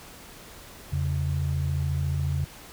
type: tone pair together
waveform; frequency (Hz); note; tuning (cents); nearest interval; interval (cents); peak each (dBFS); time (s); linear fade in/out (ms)
sine; 84.52 / 138.59; E2 / C#3; +44 / 0; major sixth; 856; -26; 0.92-2.45; 10
effects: tanh soft clip ceiling -16 dBFS + pink hiss -46 dBFS RMS until 2.72 s